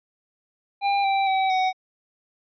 square tone with pitch steps, 800 / 782.6 / 765.6 / 749 Hz, G5 / G5 / G5 / F#5, +35 / -3 / -41 / +21 cents, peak -20 dBFS, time 0.81-1.73 s, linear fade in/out 50 ms, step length 230 ms, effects resampled to 11025 Hz

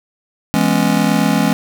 square chord, C# minor seventh, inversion first, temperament just, 166.31 / 207.9 / 249.5 / 277.2 Hz, E3 / G#3 / B3 / C#4, +16 / +2 / +18 / 0 cents, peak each -19 / -17 / -20 / -19 dBFS, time 0.54-1.53 s, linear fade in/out 0 ms, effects none

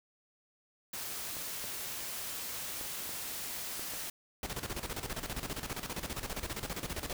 white noise, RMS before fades -40 dBFS, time 0.93-4.1 s, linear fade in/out 5 ms
clicks, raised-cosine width 1 ms, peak -31 dBFS, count 6, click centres 1.368 / 1.642 / 2.812 / 3.093 / 3.795 / 3.937 s
pink noise with tremolo, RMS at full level -37 dBFS, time 4.43-7.13 s, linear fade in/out 2 ms, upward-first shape square, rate 15 Hz, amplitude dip 70%
effects none

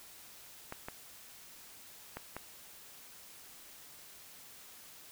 clicks, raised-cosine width 0.5 ms, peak -25 dBFS, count 4, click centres 0.724 / 0.885 / 2.17 / 2.366 s, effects white hiss -54 dBFS RMS until 5.11 s

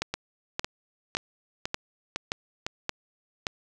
two click trains, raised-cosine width 0.2 ms, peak -10 / -12 dBFS, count 7 / 6, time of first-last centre 0.02-3.468 / 0.14-2.665 s, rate 1.74 / 1.98 Hz, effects none

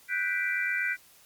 sine chord, G major seventh, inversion third, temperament equal, 1480 / 1568 / 1975.5 / 2349 Hz, F#6 / G6 / B6 / D7, 0 / 0 / 0 / 0 cents, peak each -32 / -33 / -30 / -32 dBFS, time 0.08-0.97 s, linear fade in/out 50 ms, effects white hiss -57 dBFS RMS until 1.25 s + MP3 96 kbps

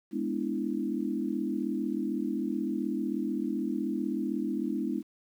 sine chord, E dominant seventh, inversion first, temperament equal, 207.7 / 246.9 / 293.7 / 329.6 Hz, G#3 / B3 / D4 / E4, 0 / 0 / 0 / 0 cents, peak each -34 dBFS, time 0.11-5.03 s, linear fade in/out 50 ms, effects 10-bit

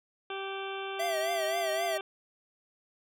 harmonic tone, 389.4 Hz, G4, 12 cents flat, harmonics 1 / 2 / 3 / 4 / 6 / 7 / 8 / 9, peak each -38 / -41 / -43 / -44 / -46 / -46 / -47 / -48 dBFS, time 0.3-2.01 s, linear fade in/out 2 ms
square tone with vibrato, 659.3 Hz, E5, in tune, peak -30 dBFS, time 0.99-1.98 s, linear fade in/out 10 ms, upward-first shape triangle, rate 3.8 Hz, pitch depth 110 cents each way
effects none

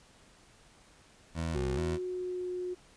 20% pulse tone with vibrato, 73.42 Hz, D2, in tune, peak -27 dBFS, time 1.34-1.99 s, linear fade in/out 50 ms, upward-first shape square, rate 2.3 Hz, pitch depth 190 cents each way
sine tone with pitch glide, 365 to 361.4 Hz, F#4 to F#4, -24 to -41 cents, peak -33 dBFS, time 1.54-2.75 s, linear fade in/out 20 ms, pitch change -17 cents, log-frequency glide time 2.08-2.5 s
effects pink hiss -60 dBFS RMS until 2.96 s + resampled to 22050 Hz

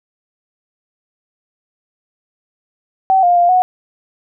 sine tone with pitch steps, 764 / 705 / 698 / 735 Hz, G5 / F5 / F5 / F#5, -45 / +16 / -1 / -12 cents, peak -8 dBFS, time 3.1-3.62 s, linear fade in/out 0 ms, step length 130 ms, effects none

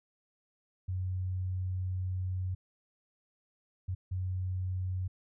sine tone bursts at uneven times, 92.4 Hz, F#2, 2 cents flat, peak -31 dBFS, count 3, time 0.88-2.55 / 3.88-3.95 / 4.11-5.08 s, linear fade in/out 10 ms, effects none

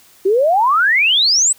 sine exponential sweep, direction up, 366.6 to 8230 Hz, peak -10 dBFS, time 0.25-1.53 s, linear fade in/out 10 ms, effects white hiss -48 dBFS RMS until 1.58 s

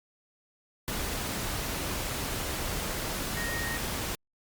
sine tone in noise, 1864.7 Hz, A#6, in tune, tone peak -34 dBFS, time 3.37-3.77 s, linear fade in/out 0 ms, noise pink, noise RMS -33 dBFS, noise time 0.88-4.15 s, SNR -4 dB, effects Opus 48 kbps

